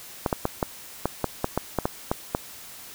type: clicks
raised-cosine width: 1 ms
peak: -8 dBFS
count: 12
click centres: 0.262 / 0.328 / 0.454 / 0.628 / 1.056 / 1.243 / 1.444 / 1.576 / 1.787 / 1.855 / 2.115 / 2.349 s
effects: white hiss -43 dBFS RMS until 2.94 s